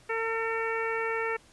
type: harmonic tone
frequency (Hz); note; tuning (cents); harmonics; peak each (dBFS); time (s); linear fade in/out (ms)
452; A4; +47; 1 / 2 / 3 / 4 / 5 / 6; -31 / -36 / -35 / -35 / -36 / -43; 0.09-1.37; 10
effects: pink hiss -58 dBFS RMS until 1.52 s + resampled to 24000 Hz